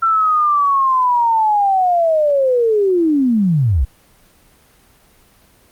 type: linear sweep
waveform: sine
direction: down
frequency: 1350 to 54.9 Hz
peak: -11 dBFS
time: 0.02-3.85 s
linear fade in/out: 10 ms
effects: pink hiss -51 dBFS RMS until 5.71 s + Opus 24 kbps

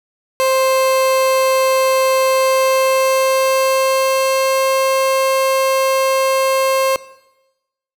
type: tone with pitch glide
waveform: 30% pulse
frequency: 526 to 531.8 Hz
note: C5 to C5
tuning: +9 to +28 cents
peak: -10 dBFS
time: 0.4-6.96 s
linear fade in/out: 0 ms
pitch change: +19 cents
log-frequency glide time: 2.27-4.63 s
effects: noise-tail reverb RT60 1.0 s tail -19 dB re dry

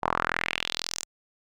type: tone with band-pass filter sweep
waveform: sawtooth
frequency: 42 Hz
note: E1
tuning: 33 cents sharp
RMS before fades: -30 dBFS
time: 0.02-1.05 s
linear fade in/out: 20 ms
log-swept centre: 900 to 7200 Hz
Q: 3.1
effects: none

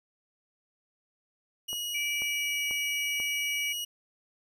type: tone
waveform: sawtooth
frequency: 2900 Hz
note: F#7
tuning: 35 cents flat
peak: -29 dBFS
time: 1.68-3.85 s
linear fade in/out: 10 ms
type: click train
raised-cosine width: 1 ms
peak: -30 dBFS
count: 4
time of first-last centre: 1.73-3.201 s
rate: 2.04 Hz
type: tone with pitch glide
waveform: sine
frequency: 2317 to 2294 Hz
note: D7 to D7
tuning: -24 to -41 cents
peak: -30 dBFS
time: 1.94-3.73 s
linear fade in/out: 10 ms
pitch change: -17 cents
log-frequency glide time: 2.13-2.65 s
effects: none

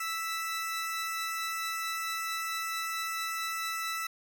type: tone pair together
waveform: sawtooth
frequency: 1318.5 / 1975.5 Hz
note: E6 / B6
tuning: 0 / 0 cents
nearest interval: perfect fifth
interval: 700 cents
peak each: -30 / -34 dBFS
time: 0-4.07 s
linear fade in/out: 5 ms
effects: none

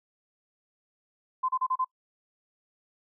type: tone bursts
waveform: sine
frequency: 1030 Hz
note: C6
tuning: 28 cents flat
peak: -24 dBFS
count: 5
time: 1.43-1.847 s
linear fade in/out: 10 ms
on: 57 ms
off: 33 ms
effects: noise-tail reverb RT60 0.1 s tail -23 dB re dry

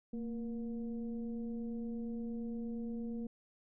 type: tone with frequency modulation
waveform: sine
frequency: 229.7 Hz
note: A#3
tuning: 25 cents flat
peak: -37 dBFS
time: 0.13-3.27 s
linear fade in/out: 5 ms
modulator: 244 Hz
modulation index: 0.59
effects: none

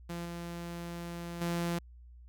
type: tone with level steps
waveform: sawtooth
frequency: 171.4 Hz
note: F3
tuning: 32 cents flat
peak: -33 / -35 / -27 dBFS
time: 0.09-1.79 s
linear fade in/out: 10 ms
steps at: 0.25 / 1.41 s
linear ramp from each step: 5 ms
effects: added 60 Hz sine -50 dBFS peak until 2.28 s

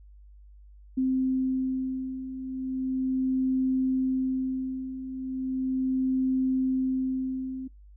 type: beating tone pair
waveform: sine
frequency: 260.5 / 260.87 Hz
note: C4 / C4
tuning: -7 / -5 cents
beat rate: 0.37 Hz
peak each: -31 / -26 dBFS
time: 0.97-7.68 s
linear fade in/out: 10 ms
effects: noise-tail reverb RT60 0.2 s tail -26 dB re dry + added 50 Hz sine -48 dBFS peak until 7.96 s

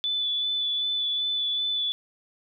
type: tone with vibrato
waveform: sine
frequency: 3477 Hz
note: A7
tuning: 21 cents flat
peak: -24 dBFS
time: 0.04-1.92 s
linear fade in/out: 0 ms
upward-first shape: sine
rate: 2.6 Hz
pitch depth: 16 cents each way
effects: none

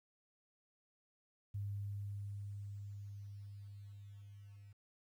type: tone with level ramp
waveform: sine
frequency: 101.1 Hz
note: G#2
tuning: 46 cents flat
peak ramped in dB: -38 to -54 dBFS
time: 1.54-4.73 s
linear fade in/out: 10 ms
effects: 12-bit

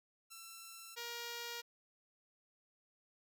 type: tone pair in turn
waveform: 5% pulse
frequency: 1343 / 472.6 Hz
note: E6 / A#4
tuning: +32 / +24 cents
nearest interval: octave + tritone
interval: 1808 cents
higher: first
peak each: -39 / -31 dBFS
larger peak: second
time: 0.3-0.96 / 0.96-1.62 s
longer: neither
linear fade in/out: 20 ms
effects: none

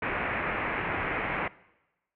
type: low-pass noise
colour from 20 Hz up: white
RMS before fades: -31 dBFS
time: 0.02-1.48 s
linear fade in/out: 5 ms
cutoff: 2400 Hz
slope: 48 dB/octave
effects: noise-tail reverb RT60 1.0 s tail -21 dB re dry

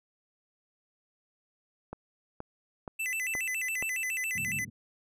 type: click train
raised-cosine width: 1 ms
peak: -24 dBFS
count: 5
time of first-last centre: 1.93-3.826 s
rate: 2.11 Hz
type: tone with vibrato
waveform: square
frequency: 2312 Hz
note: D7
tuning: 28 cents flat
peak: -31 dBFS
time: 2.99-4.65 s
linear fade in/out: 10 ms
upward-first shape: square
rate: 7.2 Hz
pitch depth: 240 cents each way
type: band-pass noise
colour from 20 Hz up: pink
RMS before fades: -42 dBFS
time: 4.35-4.7 s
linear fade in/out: 10 ms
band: 110 to 190 Hz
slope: 24 dB/octave
effects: none

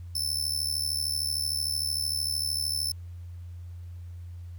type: tone with amplitude modulation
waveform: sawtooth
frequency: 5290 Hz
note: E8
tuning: 5 cents sharp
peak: -21 dBFS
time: 0.15-2.92 s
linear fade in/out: 5 ms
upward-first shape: sine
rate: 73.2 Hz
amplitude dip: 85%
effects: added 87 Hz sine -38 dBFS peak until 4.58 s + pink hiss -65 dBFS RMS until 4.58 s

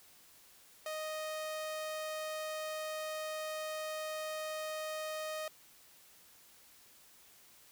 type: tone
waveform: sawtooth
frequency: 622.3 Hz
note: D#5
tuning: in tune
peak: -34 dBFS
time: 0.86-5.48 s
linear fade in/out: 2 ms
effects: white hiss -61 dBFS RMS until 7.71 s

